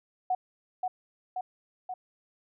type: tone with echo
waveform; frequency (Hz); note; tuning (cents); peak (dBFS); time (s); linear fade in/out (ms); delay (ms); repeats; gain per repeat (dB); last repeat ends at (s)
sine; 738; F#5; -5; -24; 0.3-0.35; 5; 530; 3; -3; 1.94
effects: none